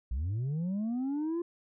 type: linear sweep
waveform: sine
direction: up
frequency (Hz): 54.5 to 349.2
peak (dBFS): -27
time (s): 0.11-1.42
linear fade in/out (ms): 5
effects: tanh soft clip ceiling -29 dBFS